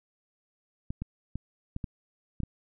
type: clicks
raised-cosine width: 5 ms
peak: -21 dBFS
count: 7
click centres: 0.905 / 1.02 / 1.356 / 1.764 / 1.842 / 2.403 / 2.434 s
effects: none